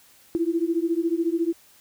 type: beating tone pair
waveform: sine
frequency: 327.8 / 341.8 Hz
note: E4 / F4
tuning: -10 / -37 cents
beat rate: 14 Hz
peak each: -24 dBFS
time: 0.35-1.53 s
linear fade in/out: 0 ms
effects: white hiss -55 dBFS RMS until 1.8 s